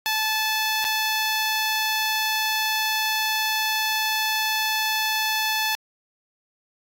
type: tone with dropouts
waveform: 10% pulse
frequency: 870 Hz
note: A5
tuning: 20 cents flat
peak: -13 dBFS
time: 0.06-5.75 s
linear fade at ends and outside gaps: 0 ms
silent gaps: 0.843-0.849 s
effects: AAC 64 kbps